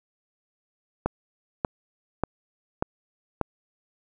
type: click train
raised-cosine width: 1 ms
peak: -9 dBFS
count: 5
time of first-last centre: 1.06-3.413 s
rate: 1.7 Hz
effects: none